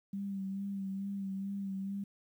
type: tone with vibrato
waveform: sine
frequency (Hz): 196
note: G3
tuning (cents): 0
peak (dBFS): -35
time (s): 0.13-2.04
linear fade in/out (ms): 5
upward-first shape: sine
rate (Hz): 2.3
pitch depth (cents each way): 31
effects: 11-bit